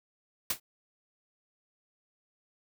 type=noise with exponential decay; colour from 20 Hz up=white; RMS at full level=-24 dBFS; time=0.5-0.6 s; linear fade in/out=5 ms; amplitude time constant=21 ms; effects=none